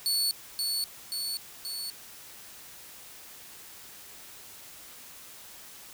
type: tone with echo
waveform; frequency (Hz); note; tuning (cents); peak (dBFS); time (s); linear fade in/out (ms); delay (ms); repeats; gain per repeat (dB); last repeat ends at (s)
sawtooth; 4435; C#8; 0; -22; 0.06-0.31; 0; 530; 3; -3; 1.9
effects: white hiss -48 dBFS RMS until 5.93 s